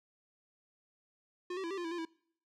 square tone with pitch steps, 357.8 / 382.8 / 334.9 / 390.4 / 349.4 / 328.6 / 347.9 / 326.7 Hz, F4 / G4 / E4 / G4 / F4 / E4 / F4 / E4, +42 / -41 / +27 / -7 / +1 / -5 / -7 / -15 cents, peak -37 dBFS, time 1.5-2.052 s, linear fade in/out 5 ms, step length 69 ms, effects noise-tail reverb RT60 0.6 s tail -23 dB re dry + low-pass 5000 Hz 12 dB/octave

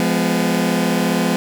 sawtooth chord, F diminished, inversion none, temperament just, 174.61 / 209.5 / 251.4 Hz, F3 / Ab3 / Cb4, 0 / +15 / +31 cents, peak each -16 dBFS, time 0-1.36 s, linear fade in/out 0 ms, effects none

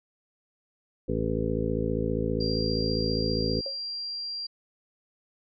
harmonic tone, 55 Hz, A1, in tune, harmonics 1 / 2 / 3 / 4 / 5 / 7 / 8 / 9, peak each -33 / -33 / -33 / -33 / -33 / -33 / -33 / -33 dBFS, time 1.08-3.61 s, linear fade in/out 10 ms
sine tone, 4749 Hz, D8, 18 cents sharp, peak -31 dBFS, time 2.4-4.47 s, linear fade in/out 10 ms
sine tone with exponential decay, 545 Hz, C#5, 29 cents flat, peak -30 dBFS, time 3.66-3.8 s, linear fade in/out 2 ms, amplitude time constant 30 ms
effects MP3 64 kbps

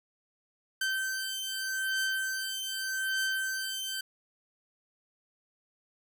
sawtooth beating tone pair, 1548 / 1548.83 Hz, G6 / G6, -22 / -21 cents, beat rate 0.83 Hz, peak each -30 dBFS, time 0.81-4.01 s, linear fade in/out 5 ms, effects none

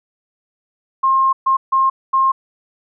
sine tone bursts at uneven times, 1066 Hz, C6, 32 cents sharp, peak -11 dBFS, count 4, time 1.03-1.33 / 1.46-1.57 / 1.72-1.9 / 2.13-2.32 s, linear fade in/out 10 ms, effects none

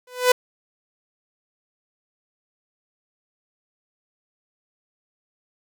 sawtooth tone with exponential growth, 499.3 Hz, B4, 19 cents sharp, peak -6 dBFS, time 0.07-0.32 s, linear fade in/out 5 ms, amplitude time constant 53 ms, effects none

